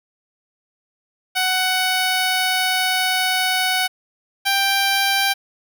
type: tone pair in turn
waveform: 10% pulse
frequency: 745 / 787 Hz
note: F#5 / G5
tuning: +12 / +7 cents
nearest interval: minor second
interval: 95 cents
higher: second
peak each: -9 / -8 dBFS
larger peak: second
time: 1.35-3.88 / 4.45-5.34 s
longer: first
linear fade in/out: 20 ms
effects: none